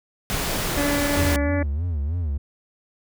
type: noise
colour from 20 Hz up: pink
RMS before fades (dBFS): -25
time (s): 0.3-1.36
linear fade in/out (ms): 0
type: harmonic tone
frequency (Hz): 287.1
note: D4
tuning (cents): -39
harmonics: 1 / 2 / 3 / 4 / 5 / 6 / 7 / 8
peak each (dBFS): -24 / -26 / -37 / -39 / -39 / -33 / -35 / -40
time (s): 0.77-1.63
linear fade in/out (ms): 5
type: tone with vibrato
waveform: triangle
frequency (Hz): 79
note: D#2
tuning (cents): +27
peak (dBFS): -20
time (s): 1.16-2.38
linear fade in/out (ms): 10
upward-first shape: sine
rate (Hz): 3.2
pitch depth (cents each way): 210
effects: none